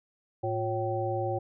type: harmonic tone with a mistuned harmonic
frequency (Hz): 110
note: A2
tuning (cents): 0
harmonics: 1 / 3 / 5 / 7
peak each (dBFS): -33 / -33 / -33 / -33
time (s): 0.43-1.39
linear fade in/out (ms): 10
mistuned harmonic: 3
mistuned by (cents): +130
effects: none